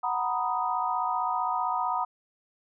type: chord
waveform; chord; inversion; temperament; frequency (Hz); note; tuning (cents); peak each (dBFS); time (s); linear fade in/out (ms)
sine; B major seventh; second; equal; 740 / 932.3 / 987.8 / 1244.5; F#5 / A#5 / B5 / D#6; 0 / 0 / 0 / 0; -31; 0.03-2.05; 10
effects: none